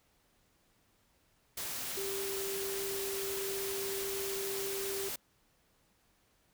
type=tone in noise; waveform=sine; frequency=392 Hz; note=G4; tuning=in tune; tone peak=-37 dBFS; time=1.97-5.09 s; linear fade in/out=5 ms; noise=white; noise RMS=-39 dBFS; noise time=1.57-5.16 s; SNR=-1 dB; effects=pink hiss -71 dBFS RMS until 6.53 s